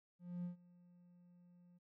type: tone with ADSR envelope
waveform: triangle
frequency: 176.4 Hz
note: F3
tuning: 18 cents sharp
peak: -37 dBFS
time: 0.19-1.79 s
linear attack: 250 ms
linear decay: 120 ms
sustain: -24 dB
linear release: 20 ms
effects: tanh soft clip ceiling -34 dBFS